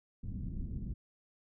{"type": "low-pass noise", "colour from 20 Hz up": "pink", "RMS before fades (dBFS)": -39, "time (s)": [0.23, 0.94], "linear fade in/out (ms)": 10, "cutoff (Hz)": 230, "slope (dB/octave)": 24, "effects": []}